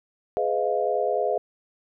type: chord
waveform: sine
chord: F half-diminished seventh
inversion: first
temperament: just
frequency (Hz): 419.1 / 502.9 / 628.6 / 698.5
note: Ab4 / Cb5 / Eb5 / F5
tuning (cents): +16 / +31 / +18 / 0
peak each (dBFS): -27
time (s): 0.37-1.38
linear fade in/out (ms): 0
effects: none